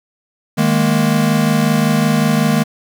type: chord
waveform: square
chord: D# suspended fourth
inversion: none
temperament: equal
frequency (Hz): 155.56 / 207.7 / 233.1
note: D#3 / G#3 / A#3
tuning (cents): 0 / 0 / 0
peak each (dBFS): -17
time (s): 0.57-2.64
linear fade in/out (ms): 20
effects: 7-bit